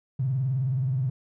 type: tone with vibrato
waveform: triangle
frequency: 130.81 Hz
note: C3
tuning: in tune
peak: -19 dBFS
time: 0.19-1.1 s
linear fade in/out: 10 ms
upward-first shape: sine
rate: 19 Hz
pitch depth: 130 cents each way
effects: tanh soft clip ceiling -21 dBFS